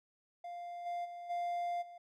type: tone with level steps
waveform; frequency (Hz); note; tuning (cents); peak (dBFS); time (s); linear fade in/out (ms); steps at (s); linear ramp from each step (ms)
triangle; 698.5; F5; 0; -40 / -34 / -42 / -32 / -47; 0.44-1.98; 5; 0.85 / 1.04 / 1.29 / 1.81; 20
effects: none